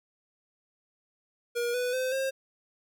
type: tone with pitch steps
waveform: square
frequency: 477 / 495.2 / 514.2 / 533.9 Hz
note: A#4 / B4 / C5 / C5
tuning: +40 / +5 / -30 / +35 cents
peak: -28 dBFS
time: 1.55-2.31 s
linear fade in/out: 20 ms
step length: 190 ms
effects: none